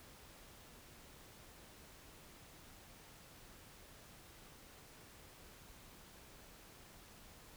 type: silence
effects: pink hiss -59 dBFS RMS until 7.56 s